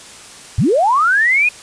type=linear sweep; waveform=sine; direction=up; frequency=74 to 2516 Hz; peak=-10 dBFS; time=0.58-1.49 s; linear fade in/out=5 ms; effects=white hiss -37 dBFS RMS until 1.62 s + resampled to 22050 Hz